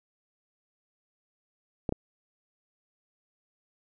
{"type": "clicks", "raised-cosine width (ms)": 2, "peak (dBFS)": -15, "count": 2, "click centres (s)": [1.892, 1.924], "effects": []}